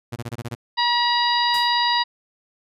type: tone bursts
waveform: sawtooth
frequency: 118.7 Hz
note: A#2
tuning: 32 cents sharp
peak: -23 dBFS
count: 7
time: 0.12-0.551 s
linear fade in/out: 10 ms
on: 41 ms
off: 24 ms
type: harmonic tone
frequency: 959 Hz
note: A#5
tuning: 49 cents sharp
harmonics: 1 / 2 / 3 / 4 / 5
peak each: -20 / -25 / -29 / -24 / -25 dBFS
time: 0.77-2.04 s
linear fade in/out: 20 ms
type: noise with exponential decay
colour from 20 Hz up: white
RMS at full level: -31 dBFS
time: 1.54-1.78 s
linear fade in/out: 1 ms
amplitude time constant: 51 ms
effects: resampled to 32000 Hz